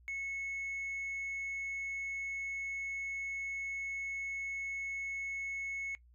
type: tone with tanh clipping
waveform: sine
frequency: 2196 Hz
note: C#7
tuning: 17 cents flat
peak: -37 dBFS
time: 0.08-5.95 s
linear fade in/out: 0 ms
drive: 1 dB
effects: noise-tail reverb RT60 0.1 s tail -19 dB re dry + added 60 Hz sine -59 dBFS peak until 6.14 s